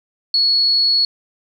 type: tone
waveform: sine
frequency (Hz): 4369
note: C#8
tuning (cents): -26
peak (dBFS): -12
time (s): 0.34-1.05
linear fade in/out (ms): 2
effects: 8-bit